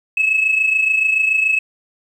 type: tone pair together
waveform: sine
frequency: 2586 / 2613 Hz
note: E7 / E7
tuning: -34 / -16 cents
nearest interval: unison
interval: 18 cents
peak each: -13 / -19 dBFS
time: 0.17-1.59 s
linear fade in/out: 5 ms
effects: tanh soft clip ceiling -8 dBFS + 8-bit